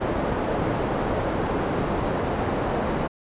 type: low-pass noise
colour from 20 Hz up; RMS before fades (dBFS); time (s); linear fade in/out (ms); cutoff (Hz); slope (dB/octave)
white; -25; 0-3.08; 20; 680; 12
effects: resampled to 8000 Hz